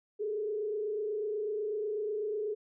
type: tone with frequency modulation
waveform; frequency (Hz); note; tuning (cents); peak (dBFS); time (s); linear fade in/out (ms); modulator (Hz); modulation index
sine; 422.7; G#4; +31; -31; 0.19-2.55; 20; 28.1; 0.69
effects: none